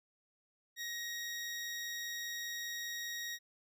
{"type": "tone", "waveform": "20% pulse", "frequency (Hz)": 1885, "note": "A#6", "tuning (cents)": 19, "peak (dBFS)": -34, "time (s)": [0.76, 3.39], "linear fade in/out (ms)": 50, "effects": []}